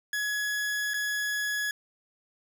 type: tone with dropouts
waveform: 40% pulse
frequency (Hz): 1684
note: G#6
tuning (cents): +24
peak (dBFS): -27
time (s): 0.13-1.71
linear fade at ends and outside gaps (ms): 2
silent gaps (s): 0.936-0.941
effects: none